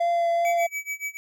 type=tone with vibrato; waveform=triangle; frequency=684 Hz; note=F5; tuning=36 cents flat; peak=-18 dBFS; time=0-0.67 s; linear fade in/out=10 ms; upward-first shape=triangle; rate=2.5 Hz; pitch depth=14 cents each way
type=tone with tremolo; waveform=square; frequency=2285 Hz; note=D7; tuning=48 cents flat; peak=-27 dBFS; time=0.45-1.17 s; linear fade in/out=0 ms; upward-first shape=sine; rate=7 Hz; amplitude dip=95%
effects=none